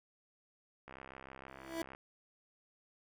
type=click train; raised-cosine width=0.5 ms; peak=-34 dBFS; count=72; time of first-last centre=0.88-1.949 s; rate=66.4 Hz
type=tone with exponential growth; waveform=25% pulse; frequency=329.6 Hz; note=E4; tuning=in tune; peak=-30 dBFS; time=1.48-1.82 s; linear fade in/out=1 ms; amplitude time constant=72 ms
effects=none